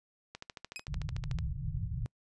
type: click train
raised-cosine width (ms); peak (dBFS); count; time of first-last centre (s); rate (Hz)
0.2; -25; 15; 0.35-1.387; 13.5
type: tone with exponential decay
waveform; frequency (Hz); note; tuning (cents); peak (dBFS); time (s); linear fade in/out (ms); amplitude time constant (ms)
sawtooth; 2527; D#7; +26; -31; 0.76-0.84; 0; 16
type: low-pass noise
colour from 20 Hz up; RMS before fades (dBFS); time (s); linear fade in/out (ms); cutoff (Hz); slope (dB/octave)
white; -36; 0.88-2.06; 0; 160; 96
effects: noise-tail reverb RT60 0.1 s tail -26 dB re dry + resampled to 22050 Hz